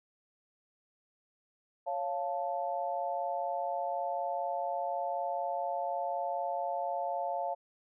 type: chord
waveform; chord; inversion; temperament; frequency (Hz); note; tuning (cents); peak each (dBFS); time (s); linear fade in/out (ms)
sine; Db augmented; none; equal with one note detuned; 554.4 / 698.5 / 877.5; Db5 / F5 / A5; 0 / 0 / -5; -37 / -34 / -37; 1.86-7.55; 20
effects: none